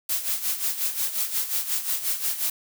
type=noise with tremolo; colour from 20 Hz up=blue; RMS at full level=-24 dBFS; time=0.09-2.5 s; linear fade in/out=5 ms; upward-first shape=sine; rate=5.6 Hz; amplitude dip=70%; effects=none